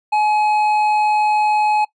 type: tone with hard clipping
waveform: sine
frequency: 847 Hz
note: G#5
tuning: 34 cents sharp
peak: -15 dBFS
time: 0.12-1.85 s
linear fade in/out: 10 ms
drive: 7 dB
effects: noise-tail reverb RT60 0.1 s tail -20 dB re dry + resampled to 22050 Hz